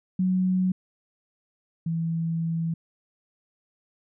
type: tone pair in turn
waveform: sine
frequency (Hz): 185 / 164.82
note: F#3 / E3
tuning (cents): 0 / 0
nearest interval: major second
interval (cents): 200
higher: first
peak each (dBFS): -20 / -24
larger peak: first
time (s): 0.19-0.72 / 1.86-2.74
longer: second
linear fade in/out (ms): 5
effects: none